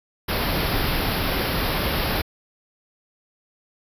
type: band-stop noise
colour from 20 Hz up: pink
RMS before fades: -23 dBFS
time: 0.28-2.22 s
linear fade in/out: 10 ms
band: 5300 to 11000 Hz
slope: 96 dB/octave
effects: resampled to 32000 Hz